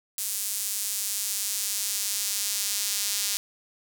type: tone with high-pass filter sweep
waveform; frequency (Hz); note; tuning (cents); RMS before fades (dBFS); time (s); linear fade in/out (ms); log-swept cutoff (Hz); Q
sawtooth; 203.1; G#3; -38; -29; 0.18-3.37; 0; 8200 to 5200; 0.91
effects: none